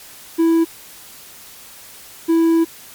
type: tone pair in turn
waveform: triangle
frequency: 329.6 / 329.6 Hz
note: E4 / E4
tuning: 0 / 0 cents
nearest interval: unison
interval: 0 cents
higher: neither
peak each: -9 dBFS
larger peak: neither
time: 0.38-0.65 / 2.28-2.65 s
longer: second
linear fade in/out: 20 ms
effects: white hiss -40 dBFS RMS until 2.94 s + MP3 96 kbps